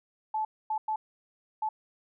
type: tone bursts at uneven times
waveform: sine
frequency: 867 Hz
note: A5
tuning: 26 cents flat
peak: -27 dBFS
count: 4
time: 0.34-0.45 / 0.7-0.78 / 0.88-0.96 / 1.62-1.69 s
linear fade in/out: 5 ms
effects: none